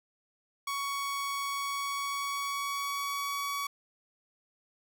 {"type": "tone with pitch glide", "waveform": "sawtooth", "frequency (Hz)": [1118, 1130.3], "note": ["C#6", "C#6"], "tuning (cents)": [14, 33], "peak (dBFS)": -28, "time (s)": [0.67, 3.67], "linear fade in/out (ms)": 5, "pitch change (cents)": 19, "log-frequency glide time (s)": [1.4, 3.56], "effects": []}